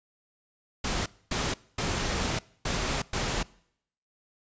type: noise bursts at uneven times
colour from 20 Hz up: pink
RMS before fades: -29 dBFS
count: 5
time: 0.84-1.06 / 1.31-1.54 / 1.78-2.39 / 2.65-3.02 / 3.13-3.43 s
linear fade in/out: 5 ms
effects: noise-tail reverb RT60 0.7 s tail -23 dB re dry + resampled to 16000 Hz